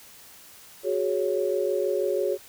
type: chord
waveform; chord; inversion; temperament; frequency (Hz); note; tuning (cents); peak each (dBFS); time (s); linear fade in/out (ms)
sine; F# suspended second; none; just; 370 / 416.2 / 555; F#4 / G#4 / C#5; 0 / +4 / +2; -27; 0.83-2.38; 50
effects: white hiss -49 dBFS RMS until 2.48 s